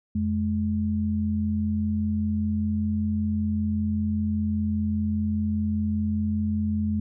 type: tone pair together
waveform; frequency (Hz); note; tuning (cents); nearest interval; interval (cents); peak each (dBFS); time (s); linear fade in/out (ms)
sine; 87.31 / 212.4; F2 / G#3; 0 / +39; octave + minor third; 1539; -27 / -24; 0.15-7; 5
effects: none